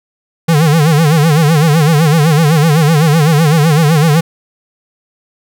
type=tone with vibrato; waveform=square; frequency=155.56 Hz; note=D#3; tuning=in tune; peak=-7 dBFS; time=0.48-4.21 s; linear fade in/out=10 ms; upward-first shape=sine; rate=7.9 Hz; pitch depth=140 cents each way; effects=none